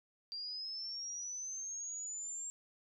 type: linear sweep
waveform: sine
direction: up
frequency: 4710 to 7459 Hz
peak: -40 dBFS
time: 0.32-2.5 s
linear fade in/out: 0 ms
effects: none